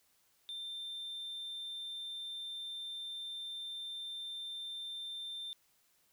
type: tone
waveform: sine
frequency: 3580 Hz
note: A7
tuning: 29 cents sharp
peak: -38 dBFS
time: 0.49-5.53 s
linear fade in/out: 0 ms
effects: tanh soft clip ceiling -39 dBFS + white hiss -72 dBFS RMS until 6.12 s